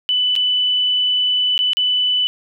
sine tone with dropouts, 2990 Hz, F#7, 17 cents sharp, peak -14 dBFS, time 0.09-2.27 s, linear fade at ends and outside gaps 0 ms, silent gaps 0.354-0.362 / 1.578-1.59 / 1.733-1.77 s, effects none

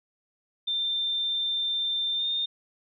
sine tone with pitch glide, 3582 to 3636 Hz, A7 to A#7, +30 to -44 cents, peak -25 dBFS, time 0.67-2.46 s, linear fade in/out 10 ms, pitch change +26 cents, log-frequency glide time 2.13-2.26 s, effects none

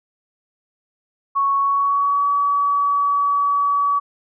sine tone with pitch glide, 1108.7 to 1139.2 Hz, C#6 to C#6, 0 to +47 cents, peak -15 dBFS, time 1.35-4 s, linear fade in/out 20 ms, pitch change +47 cents, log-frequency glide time 1.57-2.28 s, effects none

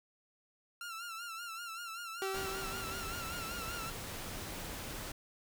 sawtooth tone with vibrato, 1367 Hz, F6, 37 cents flat, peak -38 dBFS, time 0.81-3.9 s, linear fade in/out 2 ms, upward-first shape sine, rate 5.2 Hz, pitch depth 70 cents each way
sawtooth tone with exponential decay, 385.6 Hz, G4, 28 cents flat, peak -30 dBFS, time 2.22-3.88 s, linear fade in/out 1 ms, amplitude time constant 360 ms
pink noise, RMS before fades -43 dBFS, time 2.34-5.12 s, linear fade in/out 5 ms
effects none

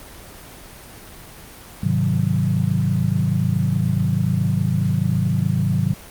sine chord, Ab dominant seventh, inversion none, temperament equal, 103.83 / 130.81 / 155.56 / 185 Hz, Ab2 / C3 / Eb3 / Gb3, 0 / 0 / 0 / 0 cents, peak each -22 dBFS, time 1.83-5.94 s, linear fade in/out 5 ms, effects pink hiss -40 dBFS RMS until 6.1 s + Opus 24 kbps

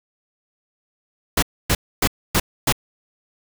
pink noise bursts, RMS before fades -17 dBFS, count 5, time 1.37-2.725 s, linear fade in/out 5 ms, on 55 ms, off 270 ms, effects none

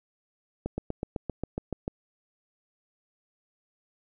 slowing click train, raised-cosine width 2 ms, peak -17 dBFS, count 10, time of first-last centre 0.66-1.879 s, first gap 120 ms, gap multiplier 1.03, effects none

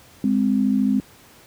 sine tone pair together, 205.7 / 259.4 Hz, G#3 / C4, -16 / -15 cents, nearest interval major third, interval 401 cents, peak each -19 / -19 dBFS, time 0.24-1 s, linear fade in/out 2 ms, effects pink hiss -49 dBFS RMS until 1.46 s + high-pass 60 Hz 12 dB/octave

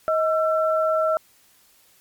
sine tone pair together, 633.3 / 1342 Hz, D#5 / E6, +30 / +31 cents, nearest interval octave + minor second, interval 1301 cents, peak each -19 / -23 dBFS, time 0.08-1.17 s, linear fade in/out 0 ms, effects white hiss -57 dBFS RMS until 2 s + MP3 96 kbps

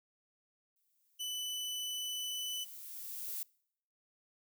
violet noise with exponential growth, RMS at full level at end -39 dBFS, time 0.76-3.43 s, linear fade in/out 2 ms, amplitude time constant 580 ms
sawtooth tone, 2991 Hz, F#7, 18 cents sharp, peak -34 dBFS, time 1.19-2.65 s, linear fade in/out 20 ms
effects noise-tail reverb RT60 0.7 s tail -26 dB re dry

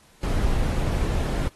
brown noise, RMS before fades -23 dBFS, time 0.23-1.48 s, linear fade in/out 2 ms, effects pink hiss -56 dBFS RMS until 1.55 s + AAC 32 kbps

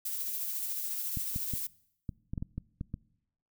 violet noise with tremolo, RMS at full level -34 dBFS, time 0.05-1.67 s, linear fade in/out 5 ms, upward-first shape sine, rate 14 Hz, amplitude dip 30%
clicks, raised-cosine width 5 ms, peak -23 dBFS, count 10, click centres 1.172 / 1.361 / 1.537 / 2.092 / 2.335 / 2.378 / 2.425 / 2.58 / 2.811 / 2.941 s
effects noise-tail reverb RT60 0.8 s tail -23 dB re dry

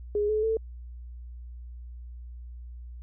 sine tone with pitch steps, 414.9 / 429.5 / 444.7 Hz, G#4 / A4 / A4, -2 / -42 / +18 cents, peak -23 dBFS, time 0.15-0.57 s, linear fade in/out 2 ms, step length 140 ms, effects added 60 Hz sine -39 dBFS peak until 3.02 s

